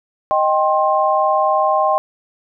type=chord; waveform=sine; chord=C minor; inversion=first; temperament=equal with one note detuned; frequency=622.3 / 784 / 1060.5 Hz; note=Eb5 / G5 / C6; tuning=0 / 0 / +23 cents; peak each=-17 dBFS; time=0.31-1.98 s; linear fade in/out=0 ms; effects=none